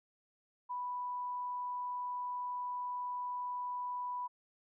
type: tone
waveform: sine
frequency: 987.8 Hz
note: B5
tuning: in tune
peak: -36 dBFS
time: 0.69-4.28 s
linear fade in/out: 20 ms
effects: none

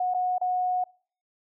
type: tone with dropouts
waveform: sine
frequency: 730 Hz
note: F#5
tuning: 24 cents flat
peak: -23 dBFS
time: 0-0.84 s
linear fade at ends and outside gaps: 5 ms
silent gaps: 0.139-0.145 / 0.382-0.413 s
effects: noise-tail reverb RT60 0.5 s tail -25 dB re dry

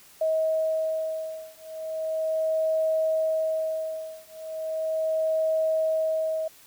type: beating tone pair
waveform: sine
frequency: 636 / 636.37 Hz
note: D#5 / D#5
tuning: +38 / +39 cents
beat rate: 0.37 Hz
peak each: -27 dBFS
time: 0.21-6.48 s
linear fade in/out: 5 ms
effects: white hiss -53 dBFS RMS until 6.66 s

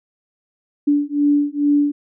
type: beating tone pair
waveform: sine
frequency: 288.9 / 291.2 Hz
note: D4 / D4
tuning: -28 / -15 cents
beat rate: 2.3 Hz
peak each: -17 dBFS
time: 0.87-1.92 s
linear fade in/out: 10 ms
effects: none

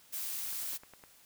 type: noise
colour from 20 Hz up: blue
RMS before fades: -38 dBFS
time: 0.12-0.78 s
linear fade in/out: 20 ms
type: click train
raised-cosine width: 0.5 ms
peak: -37 dBFS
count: 6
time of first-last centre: 0.53-1.038 s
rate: 9.84 Hz
effects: white hiss -61 dBFS RMS until 1.25 s

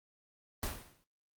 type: noise with exponential decay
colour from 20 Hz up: pink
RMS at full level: -34 dBFS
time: 0.63-1.04 s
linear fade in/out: 1 ms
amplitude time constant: 88 ms
effects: noise-tail reverb RT60 0.2 s tail -19 dB re dry + Opus 24 kbps

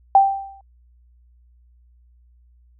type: tone with exponential decay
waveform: sine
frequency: 784 Hz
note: G5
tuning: in tune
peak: -6 dBFS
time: 0.15-0.61 s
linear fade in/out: 2 ms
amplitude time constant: 100 ms
effects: added 60 Hz sine -51 dBFS peak until 2.79 s

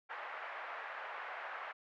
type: band-pass noise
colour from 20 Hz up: white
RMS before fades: -45 dBFS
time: 0.09-1.73 s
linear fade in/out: 20 ms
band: 600 to 1900 Hz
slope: 24 dB/octave
effects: none

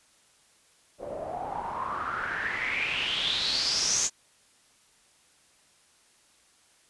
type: noise with low-pass filter sweep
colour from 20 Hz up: white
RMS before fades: -30 dBFS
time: 0.98-4.1 s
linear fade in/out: 50 ms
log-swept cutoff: 530 to 6900 Hz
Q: 7.1
effects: white hiss -62 dBFS RMS until 6.89 s + resampled to 24000 Hz

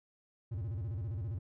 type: tone with vibrato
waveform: triangle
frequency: 100.6 Hz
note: G2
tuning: 45 cents sharp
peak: -33 dBFS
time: 0.51-1.39 s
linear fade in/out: 10 ms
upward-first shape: square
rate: 15 Hz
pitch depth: 250 cents each way
effects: none

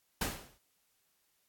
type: noise with exponential decay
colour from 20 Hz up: pink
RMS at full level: -30 dBFS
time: 0.21-0.58 s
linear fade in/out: 5 ms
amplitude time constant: 80 ms
effects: white hiss -75 dBFS RMS until 1.48 s + AAC 64 kbps

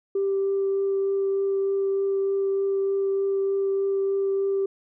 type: tone with vibrato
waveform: sine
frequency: 392 Hz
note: G4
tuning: in tune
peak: -20 dBFS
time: 0.15-4.66 s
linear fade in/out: 5 ms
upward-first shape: triangle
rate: 3.3 Hz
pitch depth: 8 cents each way
effects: tanh soft clip ceiling -17 dBFS

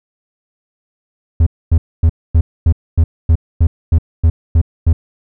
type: tone bursts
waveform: triangle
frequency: 81.5 Hz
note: E2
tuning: 19 cents flat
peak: -4 dBFS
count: 12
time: 1.4-4.93 s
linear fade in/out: 5 ms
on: 65 ms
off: 250 ms
effects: none

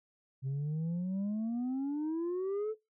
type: exponential sweep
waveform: sine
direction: up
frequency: 130.81 to 445.4 Hz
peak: -29 dBFS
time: 0.42-2.75 s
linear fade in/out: 50 ms
effects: noise-tail reverb RT60 0.2 s tail -19 dB re dry + tanh soft clip ceiling -31 dBFS

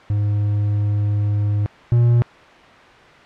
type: tone pair in turn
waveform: triangle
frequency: 103.4 / 119.17 Hz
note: G#2 / A#2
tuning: -7 / +39 cents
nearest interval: major second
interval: 246 cents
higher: second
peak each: -14 / -9 dBFS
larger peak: second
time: 0.1-1.66 / 1.92-2.22 s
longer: first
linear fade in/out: 0 ms
effects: white hiss -43 dBFS RMS until 3.25 s + low-pass 2000 Hz 12 dB/octave

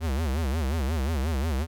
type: tone with vibrato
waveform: square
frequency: 73.42 Hz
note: D2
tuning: in tune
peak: -25 dBFS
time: 0-1.67 s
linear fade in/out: 50 ms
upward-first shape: sine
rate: 5.6 Hz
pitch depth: 220 cents each way
effects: none

